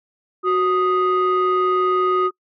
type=tone pair together; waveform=sine; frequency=370 / 1244.5 Hz; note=F#4 / D#6; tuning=0 / 0 cents; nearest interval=octave + major sixth; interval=2100 cents; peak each=-16 dBFS; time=0.43-2.31 s; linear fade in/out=50 ms; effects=noise-tail reverb RT60 0.1 s tail -26 dB re dry + tanh soft clip ceiling -12 dBFS